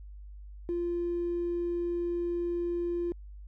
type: tone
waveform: triangle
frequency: 346.3 Hz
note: F4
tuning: 15 cents flat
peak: -25 dBFS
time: 0.69-3.12 s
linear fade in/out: 0 ms
effects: tanh soft clip ceiling -26 dBFS + added 50 Hz sine -43 dBFS peak until 3.47 s